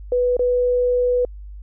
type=tone with dropouts; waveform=sine; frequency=493.9 Hz; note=B4; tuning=in tune; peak=-15 dBFS; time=0.12-1.25 s; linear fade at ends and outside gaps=2 ms; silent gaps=0.368-0.393 s; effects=added 50 Hz sine -33 dBFS peak until 1.62 s